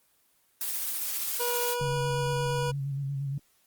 blue noise with tremolo, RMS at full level -30 dBFS, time 0.61-1.74 s, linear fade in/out 2 ms, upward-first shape triangle, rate 15 Hz, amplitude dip 30%
25% pulse tone with pitch glide, 483 to 485.8 Hz, B4 to B4, -39 to -29 cents, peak -25 dBFS, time 1.39-2.72 s, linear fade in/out 20 ms, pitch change +10 cents, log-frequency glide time 1.7-1.77 s
sine tone with vibrato, 138.7 Hz, C#3, 1 cent sharp, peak -29 dBFS, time 1.81-3.38 s, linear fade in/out 2 ms, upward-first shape square, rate 8.6 Hz, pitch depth 31 cents each way
effects white hiss -67 dBFS RMS until 3.66 s + Opus 24 kbps

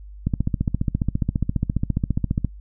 click train, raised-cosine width 5 ms, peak -8 dBFS, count 33, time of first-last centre 0.27-2.447 s, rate 14.7 Hz, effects noise-tail reverb RT60 0.1 s tail -22 dB re dry + added 50 Hz sine -37 dBFS peak until 2.6 s

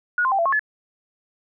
sine tone with pitch steps, 1451 / 1045 / 783 / 675 / 1088 / 1717 Hz, F#6 / C6 / G5 / E5 / C#6 / A6, -34 / -2 / -2 / +41 / -33 / -43 cents, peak -17 dBFS, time 0.18-0.594 s, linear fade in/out 2 ms, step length 69 ms, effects none

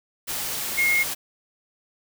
sine tone in noise, 2150 Hz, C7, 47 cents sharp, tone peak -18 dBFS, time 0.77-1.04 s, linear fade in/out 20 ms, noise white, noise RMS -29 dBFS, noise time 0.27-1.15 s, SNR +8 dB, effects none

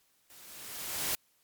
white noise with level ramp, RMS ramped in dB -55 to -30 dBFS, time 0.3-1.15 s, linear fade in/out 0 ms, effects white hiss -70 dBFS RMS until 1.43 s + MP3 96 kbps

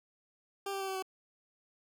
20% pulse tone with pitch steps, 395.1 / 390.8 / 386.5 / 382.3 / 378.1 Hz, G4 / G4 / G4 / G4 / F#4, +14 / -5 / -24 / -43 / +38 cents, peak -30 dBFS, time 0.66-1.025 s, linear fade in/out 5 ms, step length 73 ms, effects none

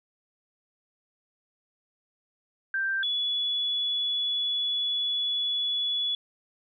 sine tone pair in turn, 1572 / 3411 Hz, G6 / G#7, +4 / +46 cents, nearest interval octave + minor second, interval 1342 cents, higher second, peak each -25 dBFS, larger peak neither, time 2.74-3.03 / 3.03-6.15 s, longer second, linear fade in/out 2 ms, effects none

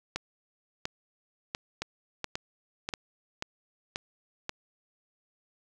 two click trains, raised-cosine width 0.2 ms, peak -14 / -15 dBFS, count 5 / 6, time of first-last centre 0.16-2.938 / 1.82-4.494 s, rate 1.44 / 1.87 Hz, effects none

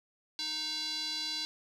square tone with band-pass filter, 310.1 Hz, D#4, 6 cents flat, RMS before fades -36 dBFS, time 0.39-1.45 s, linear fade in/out 0 ms, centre 4300 Hz, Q 6.7, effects none

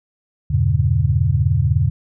sine chord, E diminished seventh, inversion none, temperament just, 82.41 / 98.89 / 118.67 / 142.4 Hz, E2 / G2 / Bb2 / Db3, 0 / +16 / +31 / +47 cents, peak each -19 dBFS, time 0.5-1.9 s, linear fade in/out 10 ms, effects none

